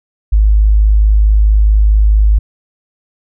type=tone; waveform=sine; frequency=52.3 Hz; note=G#1; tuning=13 cents sharp; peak=-5 dBFS; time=0.32-2.39 s; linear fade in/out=10 ms; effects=none